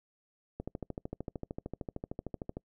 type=click train; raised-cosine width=2 ms; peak=-24 dBFS; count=27; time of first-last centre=0.6-2.57 s; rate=13.2 Hz; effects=noise-tail reverb RT60 0.1 s tail -26 dB re dry